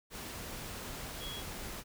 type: tone in noise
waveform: sine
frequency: 3322 Hz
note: G#7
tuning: in tune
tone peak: -42 dBFS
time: 1.19-1.43 s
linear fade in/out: 50 ms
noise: pink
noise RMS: -43 dBFS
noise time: 0.1-1.84 s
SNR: -2 dB
effects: none

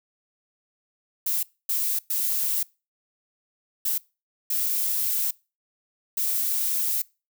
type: noise bursts at uneven times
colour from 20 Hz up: violet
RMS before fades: -25 dBFS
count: 6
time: 1.26-1.43 / 1.69-1.99 / 2.1-2.63 / 3.85-3.98 / 4.5-5.31 / 6.17-7.02 s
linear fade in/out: 5 ms
effects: noise-tail reverb RT60 0.3 s tail -24 dB re dry

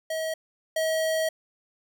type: tone pair in turn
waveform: square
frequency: 639 / 639 Hz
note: D#5 / D#5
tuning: +46 / +46 cents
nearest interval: unison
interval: 0 cents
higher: neither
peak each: -28 / -24 dBFS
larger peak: second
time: 0.1-0.34 / 0.76-1.29 s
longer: second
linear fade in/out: 5 ms
effects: none

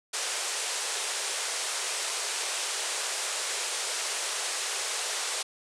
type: band-pass noise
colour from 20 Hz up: white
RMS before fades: -32 dBFS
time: 0.13-5.43 s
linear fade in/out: 10 ms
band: 390 to 9500 Hz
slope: 48 dB/octave
effects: none

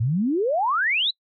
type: exponential sweep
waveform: sine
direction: up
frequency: 105 to 4105 Hz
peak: -19 dBFS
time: 0-1.11 s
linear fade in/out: 10 ms
effects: noise-tail reverb RT60 0.1 s tail -26 dB re dry

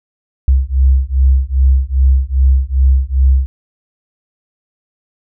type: beating tone pair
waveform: sine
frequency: 65 / 67.5 Hz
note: C2 / C#2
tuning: -11 / -45 cents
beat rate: 2.5 Hz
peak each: -11 dBFS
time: 0.48-3.46 s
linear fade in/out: 0 ms
effects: none

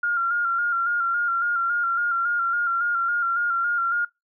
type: tone with vibrato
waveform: sine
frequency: 1396 Hz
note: F6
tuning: 1 cent flat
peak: -20 dBFS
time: 0.03-4.05 s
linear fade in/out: 5 ms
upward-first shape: square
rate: 3.6 Hz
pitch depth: 31 cents each way
effects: noise-tail reverb RT60 0.2 s tail -23 dB re dry

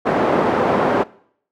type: band-pass noise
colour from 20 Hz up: pink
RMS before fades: -17 dBFS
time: 0.05-1.04 s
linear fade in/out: 20 ms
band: 300 to 970 Hz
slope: 12 dB/octave
effects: noise-tail reverb RT60 0.6 s tail -21 dB re dry

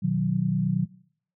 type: chord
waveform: sine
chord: B major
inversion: none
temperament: equal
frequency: 123.47 / 155.56 / 185 Hz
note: B2 / D#3 / F#3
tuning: 0 / 0 / 0 cents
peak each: -29 / -26 / -24 dBFS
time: 0.02-0.86 s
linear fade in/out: 20 ms
effects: noise-tail reverb RT60 0.6 s tail -21 dB re dry

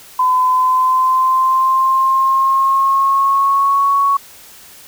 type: tone with pitch glide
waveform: sine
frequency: 1015 to 1113.3 Hz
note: B5 to C#6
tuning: +47 to +7 cents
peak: -10 dBFS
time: 0.19-4.17 s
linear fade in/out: 5 ms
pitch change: +160 cents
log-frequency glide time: 0.43-3.9 s
effects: white hiss -40 dBFS RMS until 4.87 s

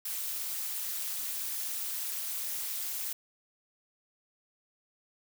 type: noise with amplitude modulation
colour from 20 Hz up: blue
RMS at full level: -32 dBFS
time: 0.05-3.13 s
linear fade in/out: 5 ms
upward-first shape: sine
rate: 217 Hz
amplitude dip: 80%
effects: none

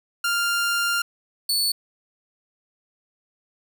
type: tone pair in turn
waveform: sawtooth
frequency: 1396.9 / 4450 Hz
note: F6 / C#8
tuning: 0 / +6 cents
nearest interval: octave + minor sixth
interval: 2006 cents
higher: second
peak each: -17 dBFS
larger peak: neither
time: 0.24-1.02 / 1.49-1.72 s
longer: first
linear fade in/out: 5 ms
effects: none

